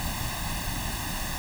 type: noise with comb filter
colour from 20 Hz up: pink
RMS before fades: -31 dBFS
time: 0-1.38 s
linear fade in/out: 0 ms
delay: 1.1 ms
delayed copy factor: +0.8
effects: none